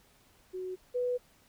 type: tone pair in turn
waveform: sine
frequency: 370 / 493.9 Hz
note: F#4 / B4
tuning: 0 / 0 cents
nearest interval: perfect fourth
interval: 500 cents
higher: second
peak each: -35 / -28 dBFS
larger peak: second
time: 0.53-0.76 / 0.94-1.18 s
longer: second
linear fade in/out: 20 ms
effects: pink hiss -64 dBFS RMS until 1.48 s